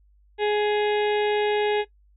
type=harmonic tone with a mistuned harmonic; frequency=418 Hz; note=G#4; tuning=11 cents sharp; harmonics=1 / 2 / 4 / 5 / 6 / 7 / 8 / 9; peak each=-21 / -27 / -33 / -35 / -37 / -38 / -39 / -40 dBFS; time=0.38-1.85 s; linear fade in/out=50 ms; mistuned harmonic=7; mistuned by=-25 cents; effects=noise-tail reverb RT60 0.1 s tail -18 dB re dry + added 50 Hz sine -55 dBFS peak until 2.16 s